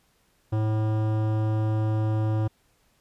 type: tone with hard clipping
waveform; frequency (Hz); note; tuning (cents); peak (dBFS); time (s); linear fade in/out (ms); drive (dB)
sine; 108.6; A2; -22; -24; 0.52-2.48; 10; 16
effects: pink hiss -66 dBFS RMS until 3 s + resampled to 32000 Hz